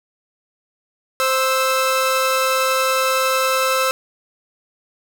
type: tone pair together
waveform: sawtooth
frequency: 523.3 / 1313.7 Hz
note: C5 / E6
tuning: 0 / -6 cents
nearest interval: octave + major third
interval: 1594 cents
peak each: -15 dBFS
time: 1.2-3.91 s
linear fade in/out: 0 ms
effects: none